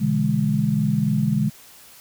sine chord, E dominant seventh, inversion second, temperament equal with one note detuned, 123.47 / 146.83 / 167.11 / 207.7 Hz, B2 / D3 / E3 / G#3, 0 / 0 / +24 / 0 cents, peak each -26 / -22 / -26 / -21 dBFS, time 0-1.5 s, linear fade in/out 20 ms, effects white hiss -47 dBFS RMS until 2 s

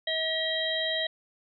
harmonic tone, 640 Hz, D#5, 49 cents sharp, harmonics 1 / 3 / 5 / 6, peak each -32 / -32 / -32 / -32 dBFS, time 0.07-1.07 s, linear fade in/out 5 ms, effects none

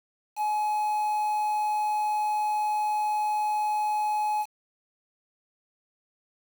triangle tone with quantisation, 846 Hz, G#5, 32 cents sharp, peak -22 dBFS, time 0.36-4.46 s, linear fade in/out 50 ms, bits 7, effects none

